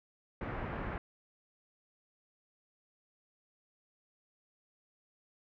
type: low-pass noise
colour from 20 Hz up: pink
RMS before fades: -39 dBFS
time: 0.41-0.98 s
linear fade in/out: 2 ms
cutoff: 2000 Hz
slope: 24 dB/octave
effects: none